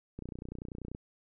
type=click train; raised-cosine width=3 ms; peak=-28 dBFS; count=24; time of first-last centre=0.19-0.949 s; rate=30.3 Hz; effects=none